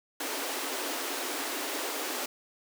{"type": "high-pass noise", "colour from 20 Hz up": "pink", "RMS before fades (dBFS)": -34, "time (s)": [0.2, 2.26], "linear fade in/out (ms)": 5, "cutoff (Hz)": 260, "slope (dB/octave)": 96, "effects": []}